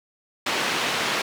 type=band-pass noise; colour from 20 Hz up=white; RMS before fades=-25 dBFS; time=0.46-1.22 s; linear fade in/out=5 ms; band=180 to 3100 Hz; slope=12 dB/octave; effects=none